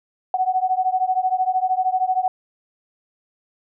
sine beating tone pair, 740 / 753 Hz, F#5 / F#5, 0 / +30 cents, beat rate 13 Hz, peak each -20 / -21 dBFS, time 0.34-2.28 s, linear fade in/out 2 ms, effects none

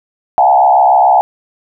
sine tone with frequency modulation, 784 Hz, G5, in tune, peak -5 dBFS, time 0.38-1.21 s, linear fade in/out 0 ms, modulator 66.9 Hz, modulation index 1.6, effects none

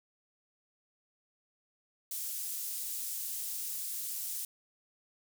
pink high-pass noise, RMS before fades -38 dBFS, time 2.11-4.45 s, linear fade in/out 2 ms, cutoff 9200 Hz, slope 12 dB/octave, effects none

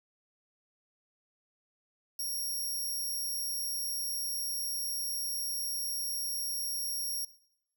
5% pulse tone, 5588 Hz, F8, in tune, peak -27 dBFS, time 2.19-7.25 s, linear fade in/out 5 ms, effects noise-tail reverb RT60 0.8 s tail -19 dB re dry

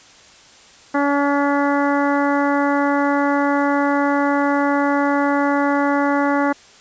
harmonic tone, 284.2 Hz, C#4, 43 cents sharp, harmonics 1 / 2 / 3 / 4 / 5 / 6 / 7, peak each -18 / -22 / -22 / -25 / -26 / -29 / -31 dBFS, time 0.94-6.53 s, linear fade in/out 10 ms, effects white hiss -46 dBFS RMS until 6.8 s + resampled to 16000 Hz

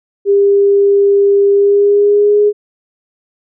sine tone with pitch glide, 400.6 to 415.2 Hz, G4 to G#4, +38 to 0 cents, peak -6 dBFS, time 0.25-2.53 s, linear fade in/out 50 ms, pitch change +62 cents, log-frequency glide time 1.52-2.41 s, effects none

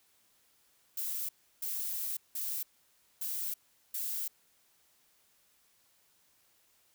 violet noise bursts at uneven times, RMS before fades -36 dBFS, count 5, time 0.97-1.29 / 1.62-2.17 / 2.35-2.63 / 3.21-3.54 / 3.94-4.28 s, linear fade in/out 5 ms, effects white hiss -69 dBFS RMS until 6.94 s

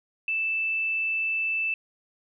sine tone, 2642 Hz, E7, 3 cents sharp, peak -24 dBFS, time 0.28-1.74 s, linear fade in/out 2 ms, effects none

